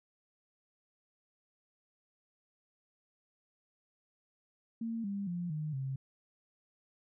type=tone with pitch steps; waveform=sine; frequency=228.1 / 199.72 / 174.88 / 153.12 / 134.07 Hz; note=A#3 / G3 / F3 / D#3 / C3; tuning=-37 / +33 / +3 / -27 / +43 cents; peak=-34 dBFS; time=4.81-5.96 s; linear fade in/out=5 ms; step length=230 ms; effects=none